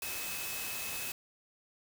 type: tone in noise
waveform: sine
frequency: 2579 Hz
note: E7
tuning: 39 cents flat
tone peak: -43 dBFS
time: 0.02-1.12 s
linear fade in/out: 2 ms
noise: white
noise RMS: -39 dBFS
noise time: 0.02-1.12 s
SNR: -7 dB
effects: none